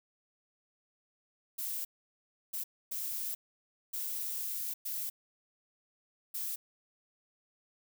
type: noise bursts at uneven times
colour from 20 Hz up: violet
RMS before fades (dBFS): -37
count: 6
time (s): 1.58-1.85 / 2.53-2.64 / 2.91-3.35 / 3.93-4.74 / 4.85-5.1 / 6.34-6.56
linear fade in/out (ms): 10
effects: none